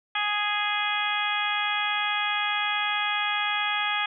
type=harmonic tone; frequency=415.3 Hz; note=G#4; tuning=in tune; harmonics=2 / 3 / 4 / 5 / 6 / 7 / 8; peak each=-31 / -31 / -31 / -32 / -31 / -38 / -31 dBFS; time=0.15-4.06 s; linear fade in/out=5 ms; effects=none